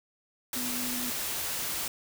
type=tone in noise; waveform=sine; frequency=246.9 Hz; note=B3; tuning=in tune; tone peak=-36 dBFS; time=0.56-1.1 s; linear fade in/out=2 ms; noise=white; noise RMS=-33 dBFS; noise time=0.53-1.88 s; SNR=-6 dB; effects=none